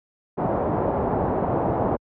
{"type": "low-pass noise", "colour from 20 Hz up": "white", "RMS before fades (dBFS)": -23, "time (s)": [0.37, 1.97], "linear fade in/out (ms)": 20, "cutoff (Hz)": 820, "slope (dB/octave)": 24, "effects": ["high-pass 60 Hz 12 dB/octave"]}